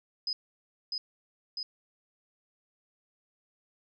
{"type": "tone with echo", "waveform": "sine", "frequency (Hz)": 5020, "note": "D#8", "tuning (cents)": 15, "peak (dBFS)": -29, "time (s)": [0.27, 0.33], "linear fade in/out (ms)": 2, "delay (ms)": 650, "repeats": 2, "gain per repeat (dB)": -2, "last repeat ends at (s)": 1.63, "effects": []}